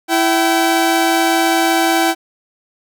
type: tone pair together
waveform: sawtooth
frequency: 331.5 / 768.2 Hz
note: E4 / G5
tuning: +10 / -35 cents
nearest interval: octave + minor third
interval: 1455 cents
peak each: -11 dBFS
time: 0.08-2.15 s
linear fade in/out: 50 ms
effects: none